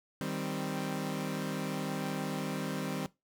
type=chord; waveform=sawtooth; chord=C minor; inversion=first; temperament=equal; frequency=155.56 / 196 / 261.6 Hz; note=Eb3 / G3 / C4; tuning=0 / 0 / 0 cents; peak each=-34 dBFS; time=0.21-3.06 s; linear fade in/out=0 ms; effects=noise-tail reverb RT60 0.2 s tail -19 dB re dry